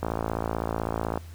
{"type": "click train", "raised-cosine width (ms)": 1, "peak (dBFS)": -13, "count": 65, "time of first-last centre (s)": [0.03, 1.175], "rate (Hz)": 55.9, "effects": ["added 83 Hz sine -40 dBFS peak until 1.34 s", "pink hiss -53 dBFS RMS until 1.34 s"]}